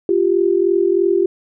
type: tone pair together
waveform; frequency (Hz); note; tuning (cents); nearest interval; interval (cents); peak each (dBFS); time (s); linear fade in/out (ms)
sine; 348.9 / 392; F4 / G4; -2 / 0; major second; 202; -15; 0.09-1.26; 2
effects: none